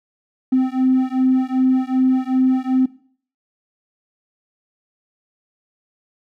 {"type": "beating tone pair", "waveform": "triangle", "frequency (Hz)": [257.8, 260.4], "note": ["C4", "C4"], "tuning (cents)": [-26, -8], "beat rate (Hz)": 2.6, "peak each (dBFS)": -14, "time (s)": [0.52, 2.86], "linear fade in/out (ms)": 10, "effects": ["noise-tail reverb RT60 0.5 s tail -21 dB re dry", "tanh soft clip ceiling -9 dBFS"]}